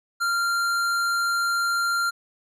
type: tone with hard clipping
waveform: sine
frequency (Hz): 1387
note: F6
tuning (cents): -12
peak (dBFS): -23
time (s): 0.2-2.11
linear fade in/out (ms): 20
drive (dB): 14
effects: none